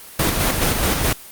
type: noise with tremolo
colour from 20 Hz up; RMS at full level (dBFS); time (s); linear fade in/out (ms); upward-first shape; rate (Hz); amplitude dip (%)
pink; -17; 0.19-1.13; 5; square; 4.7; 35
effects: white hiss -39 dBFS RMS until 1.31 s + Opus 24 kbps